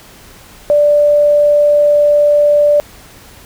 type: tone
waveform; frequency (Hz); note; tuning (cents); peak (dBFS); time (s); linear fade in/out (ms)
sine; 587.3; D5; 0; -6; 0.7-2.8; 0
effects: pink hiss -39 dBFS RMS until 3.45 s